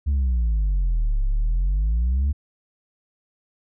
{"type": "exponential two-way sweep", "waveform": "sine", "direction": "down then up", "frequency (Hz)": [73.42, 33.55, 73.42], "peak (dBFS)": -15, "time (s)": [0.06, 2.33], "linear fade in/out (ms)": 20, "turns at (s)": 1.24, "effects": ["tanh soft clip ceiling -17 dBFS"]}